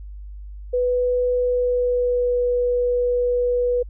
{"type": "tone with pitch glide", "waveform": "sine", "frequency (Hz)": [495.4, 490], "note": ["B4", "B4"], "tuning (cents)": [5, -14], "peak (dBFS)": -17, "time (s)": [0.73, 3.83], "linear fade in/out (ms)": 10, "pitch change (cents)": -19, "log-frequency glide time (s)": [1.33, 2.38], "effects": ["added 50 Hz sine -33 dBFS peak until 3.89 s"]}